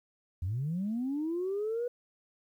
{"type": "linear sweep", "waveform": "sine", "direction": "up", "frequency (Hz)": [80.8, 493], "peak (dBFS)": -29, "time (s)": [0.42, 1.88], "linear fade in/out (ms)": 5, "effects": ["tanh soft clip ceiling -26 dBFS", "11-bit"]}